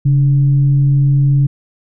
sine tone with frequency modulation, 138.59 Hz, C#3, in tune, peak -8 dBFS, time 0.05-1.47 s, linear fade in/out 10 ms, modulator 159 Hz, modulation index 0.22, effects none

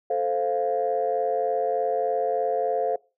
sine chord, F major, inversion first, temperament equal, 440 / 523.3 / 698.5 Hz, A4 / C5 / F5, 0 / 0 / 0 cents, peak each -26 / -26 / -25 dBFS, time 0.1-2.96 s, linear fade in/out 5 ms, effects noise-tail reverb RT60 0.3 s tail -23 dB re dry + tanh soft clip ceiling -14 dBFS

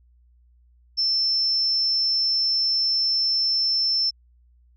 sine tone, 5330 Hz, E8, 18 cents sharp, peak -19 dBFS, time 0.97-4.11 s, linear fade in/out 20 ms, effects added 60 Hz sine -54 dBFS peak until 4.76 s

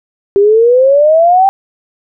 sine exponential sweep, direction up, 392 to 792 Hz, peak -4 dBFS, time 0.36-1.49 s, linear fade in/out 0 ms, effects none

